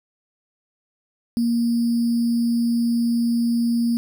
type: tone with sample-and-hold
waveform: sine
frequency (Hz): 234.7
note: A#3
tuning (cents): +12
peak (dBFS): -17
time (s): 1.37-3.97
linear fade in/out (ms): 0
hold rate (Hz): 4900
effects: none